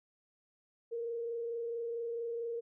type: tone with frequency modulation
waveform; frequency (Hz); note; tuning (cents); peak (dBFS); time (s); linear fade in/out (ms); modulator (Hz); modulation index
sine; 466.2; A#4; 0; -35; 0.91-2.61; 20; 24.5; 0.34
effects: none